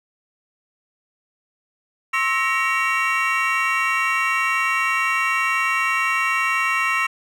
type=tone cluster; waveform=triangle; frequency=1070 / 1309 / 1879 / 2255 / 2741 Hz; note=C6 / E6 / A#6 / C#7 / F7; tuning=+38 / -13 / +13 / +29 / -33 cents; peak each=-23 dBFS; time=2.13-7.07 s; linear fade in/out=10 ms; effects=none